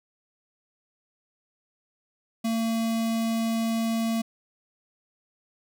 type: tone with notch filter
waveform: square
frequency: 226.6 Hz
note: A#3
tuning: 49 cents flat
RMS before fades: -26 dBFS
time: 2.44-4.22 s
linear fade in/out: 10 ms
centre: 1500 Hz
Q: 1.8
effects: none